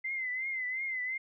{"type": "tone with vibrato", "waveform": "sine", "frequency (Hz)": 2062, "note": "C7", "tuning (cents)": -26, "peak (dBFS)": -32, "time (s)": [0.04, 1.18], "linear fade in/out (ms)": 10, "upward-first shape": "triangle", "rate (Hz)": 2.8, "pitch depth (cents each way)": 80, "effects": []}